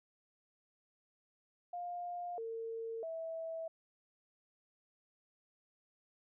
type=tone with pitch steps; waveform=sine; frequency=705 / 453.9 / 653 Hz; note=F5 / A#4 / E5; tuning=+16 / -46 / -17 cents; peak=-39 dBFS; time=1.73-3.68 s; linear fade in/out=5 ms; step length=650 ms; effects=none